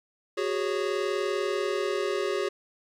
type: chord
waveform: square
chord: F# suspended second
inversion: none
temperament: equal with one note detuned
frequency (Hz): 370 / 410.3 / 554.4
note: F#4 / G#4 / C#5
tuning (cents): 0 / -21 / 0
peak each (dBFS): -31 / -30 / -34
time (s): 0.37-2.49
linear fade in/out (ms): 10
effects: low-pass 6000 Hz 12 dB/octave + 10-bit